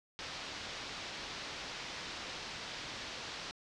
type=low-pass noise; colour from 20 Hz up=white; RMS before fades=-44 dBFS; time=0.19-3.51 s; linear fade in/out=0 ms; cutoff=5200 Hz; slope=24 dB/octave; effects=low-pass 8000 Hz 12 dB/octave